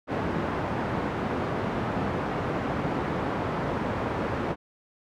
pink band-pass noise, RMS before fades -29 dBFS, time 0.07-4.56 s, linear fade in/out 50 ms, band 110 to 1300 Hz, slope 12 dB/octave, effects none

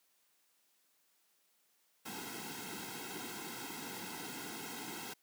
pink noise with comb filter, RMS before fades -44 dBFS, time 2.05-5.14 s, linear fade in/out 10 ms, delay 1.7 ms, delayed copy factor -1, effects white hiss -74 dBFS RMS until 5.22 s + high-pass 200 Hz 12 dB/octave

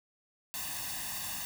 white noise with comb filter, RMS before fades -38 dBFS, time 0.54-1.45 s, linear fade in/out 0 ms, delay 1.1 ms, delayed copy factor +0.85, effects none

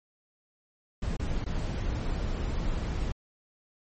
brown noise with dropouts, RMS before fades -30 dBFS, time 1.02-3.12 s, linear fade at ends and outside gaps 5 ms, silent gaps 1.168-1.195 / 1.443-1.462 s, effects MP3 32 kbps

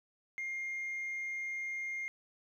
sine tone, 2120 Hz, C7, 22 cents sharp, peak -34 dBFS, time 0.38-2.08 s, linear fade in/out 0 ms, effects tanh soft clip ceiling -34 dBFS + 12-bit

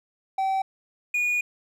triangle tone pair in turn, 770 / 2449 Hz, G5 / D#7, -31 / -28 cents, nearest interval octave + minor sixth, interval 2003 cents, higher second, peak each -20 dBFS, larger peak neither, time 0.38-0.62 / 1.14-1.41 s, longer second, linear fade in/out 5 ms, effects none

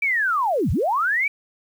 sine linear two-way sweep, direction down then up, 2349 to 57.8 to 2349 Hz, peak -18 dBFS, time 0.02-1.28 s, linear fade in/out 5 ms, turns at 0.71 s, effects 8-bit

